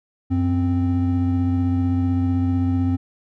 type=tone pair together; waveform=triangle; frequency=92.5 / 261.8 Hz; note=F#2 / C4; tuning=0 / +1 cents; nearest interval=octave + tritone; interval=1801 cents; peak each=-18 dBFS; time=0.3-2.97 s; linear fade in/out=20 ms; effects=none